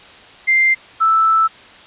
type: tone pair in turn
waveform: sine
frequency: 2093 / 1318.5 Hz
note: C7 / E6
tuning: 0 / 0 cents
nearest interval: minor sixth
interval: 800 cents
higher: first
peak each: -10 dBFS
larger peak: neither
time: 0.47-0.75 / 1-1.48 s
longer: second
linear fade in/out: 20 ms
effects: white hiss -41 dBFS RMS until 1.86 s + resampled to 8000 Hz